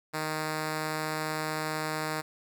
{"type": "tone", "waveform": "5% pulse", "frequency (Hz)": 155.56, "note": "D#3", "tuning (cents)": 0, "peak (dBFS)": -19, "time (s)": [0.13, 2.22], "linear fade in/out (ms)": 20, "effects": []}